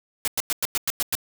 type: noise bursts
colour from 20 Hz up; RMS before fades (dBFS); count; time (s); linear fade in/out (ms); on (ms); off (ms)
white; -24; 8; 0.25-1.152; 0; 27; 98
effects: none